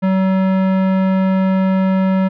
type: tone with tanh clipping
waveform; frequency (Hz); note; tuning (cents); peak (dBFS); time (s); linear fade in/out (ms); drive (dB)
sine; 189.6; F#3; +43; -14; 0.02-2.29; 20; 18
effects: none